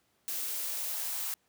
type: noise with high-pass filter sweep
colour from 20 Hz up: blue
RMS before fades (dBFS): -35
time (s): 0.28-1.34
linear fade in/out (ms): 0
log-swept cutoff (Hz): 300 to 970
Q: 2.6
effects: pink hiss -72 dBFS RMS until 1.48 s + high-pass 100 Hz 12 dB/octave